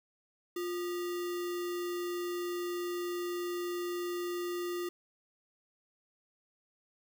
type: tone with sample-and-hold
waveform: sine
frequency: 351.8 Hz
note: F4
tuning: 13 cents sharp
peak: -33 dBFS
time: 0.56-4.89 s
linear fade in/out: 5 ms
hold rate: 1575 Hz
effects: none